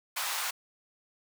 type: high-pass noise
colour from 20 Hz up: pink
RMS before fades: -33 dBFS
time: 0.16-0.51 s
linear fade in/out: 10 ms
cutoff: 830 Hz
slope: 24 dB/octave
effects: none